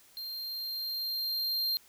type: tone with level ramp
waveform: square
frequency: 4186 Hz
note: C8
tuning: in tune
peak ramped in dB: -38 to -28 dBFS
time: 0.17-1.77 s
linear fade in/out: 0 ms
effects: white hiss -60 dBFS RMS until 1.88 s